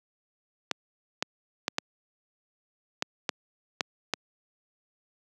clicks, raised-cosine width 0.2 ms, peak -8 dBFS, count 8, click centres 0.713 / 1.225 / 1.681 / 1.784 / 3.024 / 3.292 / 3.808 / 4.137 s, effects high-pass 200 Hz 12 dB/octave

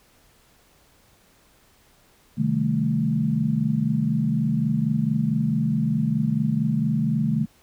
sine chord, A half-diminished seventh, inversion first, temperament equal, 130.81 / 155.56 / 196 / 220 Hz, C3 / Eb3 / G3 / A3, 0 / 0 / 0 / 0 cents, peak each -27 / -24 / -29 / -23 dBFS, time 2.37-7.46 s, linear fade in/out 20 ms, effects pink hiss -58 dBFS RMS until 7.62 s

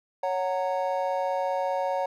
triangle chord, F# major, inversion second, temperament just, 555 / 740 / 925 Hz, C#5 / F#5 / A#5, +2 / 0 / -14 cents, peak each -26 / -28 / -29 dBFS, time 0.23-2.06 s, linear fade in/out 5 ms, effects none

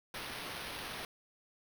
white noise with sample-and-hold, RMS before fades -43 dBFS, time 0.14-1.05 s, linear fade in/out 2 ms, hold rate 7350 Hz, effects none

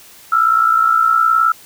sine tone pair together, 1318.5 / 1377.8 Hz, E6 / F6, 0 / -24 cents, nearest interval minor second, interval 76 cents, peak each -11 / -16 dBFS, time 0.32-1.52 s, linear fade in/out 5 ms, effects white hiss -42 dBFS RMS until 1.65 s

